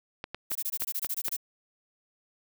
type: clicks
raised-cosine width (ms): 0.3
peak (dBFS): -19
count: 6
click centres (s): 0.241 / 0.346 / 0.517 / 0.821 / 1.046 / 1.283
type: noise bursts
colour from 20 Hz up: violet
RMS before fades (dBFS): -31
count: 12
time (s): 0.5-1.367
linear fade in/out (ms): 10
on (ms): 53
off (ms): 21
effects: none